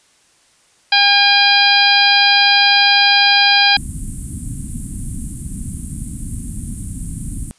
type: harmonic tone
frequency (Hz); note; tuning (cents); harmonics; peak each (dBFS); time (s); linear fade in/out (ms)
808; G#5; -48; 1 / 2 / 3 / 4 / 5 / 6; -16 / -16 / -16 / -16 / -16 / -16; 0.92-3.77; 5
type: band-stop noise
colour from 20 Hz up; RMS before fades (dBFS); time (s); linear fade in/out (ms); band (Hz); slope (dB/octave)
pink; -25; 3.77-7.51; 0; 270 to 8600; 48
effects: white hiss -54 dBFS RMS until 7.58 s + resampled to 22050 Hz